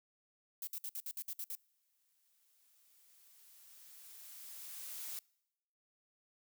violet noise bursts, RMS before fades -42 dBFS, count 9, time 0.62-1.552 s, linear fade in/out 2 ms, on 52 ms, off 58 ms
blue noise with exponential growth, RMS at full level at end -43 dBFS, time 1.51-5.19 s, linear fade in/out 1 ms, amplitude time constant 800 ms
effects noise-tail reverb RT60 0.9 s tail -26 dB re dry

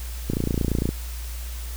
click train, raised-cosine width 3 ms, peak -10 dBFS, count 18, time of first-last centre 0.3-0.89 s, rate 28.8 Hz, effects added 59 Hz sine -30 dBFS peak until 1.76 s + white hiss -41 dBFS RMS until 1.76 s

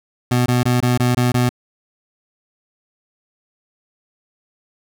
25% pulse tone bursts, 123.47 Hz, B2, in tune, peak -10 dBFS, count 7, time 0.31-1.492 s, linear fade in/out 5 ms, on 150 ms, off 22 ms, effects none

